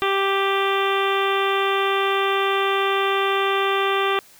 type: harmonic tone with a mistuned harmonic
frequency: 392 Hz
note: G4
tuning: in tune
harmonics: 1 / 2 / 3 / 4 / 5 / 6 / 7 / 8 / 9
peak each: -22 / -27 / -23 / -30 / -30 / -31 / -31 / -32 / -32 dBFS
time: 0.02-4.19 s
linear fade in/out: 0 ms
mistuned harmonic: 6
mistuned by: +19 cents
effects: white hiss -50 dBFS RMS until 4.39 s